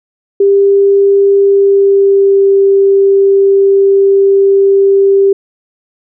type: tone with pitch glide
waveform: sine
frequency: 397.3 to 393.4 Hz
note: G4 to G4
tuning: +23 to +6 cents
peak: -4 dBFS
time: 0.4-5.33 s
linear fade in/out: 5 ms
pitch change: -17 cents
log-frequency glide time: 1.38-2.5 s
effects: none